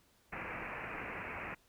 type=low-pass noise; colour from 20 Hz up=white; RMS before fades=-43 dBFS; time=0.32-1.55 s; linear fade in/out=10 ms; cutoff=2600 Hz; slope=96 dB/octave; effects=pink hiss -69 dBFS RMS until 1.68 s